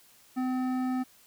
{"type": "tone with hard clipping", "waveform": "sine", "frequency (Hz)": 255.8, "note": "C4", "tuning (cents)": -39, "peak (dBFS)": -29, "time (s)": [0.36, 1.04], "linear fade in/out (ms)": 20, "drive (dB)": 12, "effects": ["white hiss -59 dBFS RMS until 1.26 s"]}